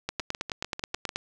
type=two click trains; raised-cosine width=0.2 ms; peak=-17 / -12 dBFS; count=7 / 11; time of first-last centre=0.2-1.092 / 0.09-1.16 s; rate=6.73 / 9.35 Hz; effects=none